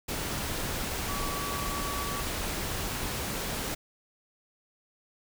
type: tone in noise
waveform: sine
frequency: 1141 Hz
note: C#6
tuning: 50 cents sharp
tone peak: -36 dBFS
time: 1.08-2.22 s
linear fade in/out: 10 ms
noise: pink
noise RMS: -33 dBFS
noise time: 0.08-3.75 s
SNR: -6 dB
effects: none